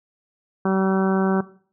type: harmonic tone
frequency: 191.2 Hz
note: G3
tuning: 43 cents flat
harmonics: 1 / 2 / 3 / 4 / 5 / 6 / 7 / 8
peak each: -20 / -23 / -30 / -29 / -31 / -31 / -33 / -34 dBFS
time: 0.65-1.41 s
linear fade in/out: 5 ms
effects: noise-tail reverb RT60 0.5 s tail -18 dB re dry